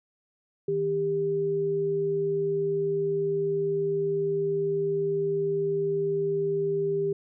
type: tone pair together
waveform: sine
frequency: 157.9 / 397.9 Hz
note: D#3 / G4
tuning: +26 / +26 cents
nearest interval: octave + major third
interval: 1600 cents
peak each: -34 / -24 dBFS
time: 0.68-7.13 s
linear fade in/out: 5 ms
effects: none